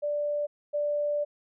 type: tone pair in turn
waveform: sine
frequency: 587.3 / 587.3 Hz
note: D5 / D5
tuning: 0 / 0 cents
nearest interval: unison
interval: 0 cents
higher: neither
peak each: -26 / -25 dBFS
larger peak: second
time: 0.02-0.47 / 0.73-1.25 s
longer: second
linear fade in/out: 20 ms
effects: none